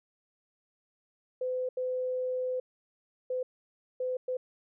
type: tone bursts at uneven times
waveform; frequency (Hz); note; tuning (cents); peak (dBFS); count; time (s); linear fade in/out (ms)
sine; 508; B4; +49; -29; 5; 1.41-1.69 / 1.77-2.6 / 3.3-3.43 / 4-4.17 / 4.28-4.37; 5
effects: none